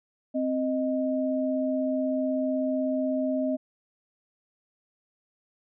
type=tone pair together; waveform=sine; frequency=261.6 / 622.3 Hz; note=C4 / D#5; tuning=0 / 0 cents; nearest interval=octave + minor third; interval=1500 cents; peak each=-26 / -28 dBFS; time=0.34-3.57 s; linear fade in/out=20 ms; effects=none